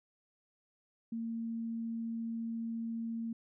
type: tone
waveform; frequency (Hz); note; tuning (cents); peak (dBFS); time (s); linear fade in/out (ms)
sine; 228.6; A#3; -34; -35; 1.12-3.33; 5
effects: none